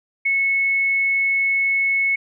sine tone, 2198 Hz, C#7, 15 cents flat, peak -16 dBFS, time 0.25-2.16 s, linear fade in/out 10 ms, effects none

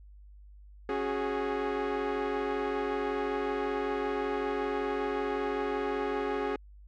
sawtooth chord, C# suspended fourth, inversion none, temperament equal with one note detuned, 274.5 / 370 / 415.3 Hz, C#4 / F#4 / G#4, -17 / 0 / 0 cents, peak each -32 / -32 / -27 dBFS, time 0.89-6.56 s, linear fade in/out 2 ms, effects added 50 Hz sine -49 dBFS peak until 6.87 s + low-pass 2000 Hz 12 dB/octave

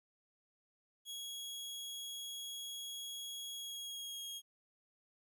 sawtooth tone with pitch glide, 3322 to 3271 Hz, G#7 to G#7, 0 to -27 cents, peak -40 dBFS, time 1.05-4.42 s, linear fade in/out 50 ms, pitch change -27 cents, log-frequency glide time 3.54-4.23 s, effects 13-bit

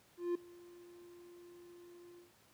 triangle tone with ADSR envelope, 349.2 Hz, F4, in tune, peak -29 dBFS, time 0.17-2.32 s, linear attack 180 ms, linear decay 5 ms, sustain -23 dB, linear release 150 ms, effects pink hiss -67 dBFS RMS until 2.53 s + high-pass 100 Hz 12 dB/octave

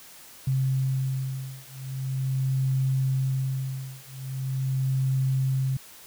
sine beating tone pair, 132.3 / 132.72 Hz, C3 / C3, +20 / +25 cents, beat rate 0.42 Hz, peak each -27 dBFS, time 0.47-5.77 s, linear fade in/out 5 ms, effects white hiss -48 dBFS RMS until 6.06 s

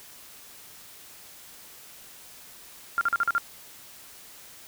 sine tone bursts, 1391 Hz, F6, 7 cents flat, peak -20 dBFS, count 6, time 2.98-3.381 s, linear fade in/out 0 ms, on 31 ms, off 43 ms, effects white hiss -48 dBFS RMS until 4.67 s

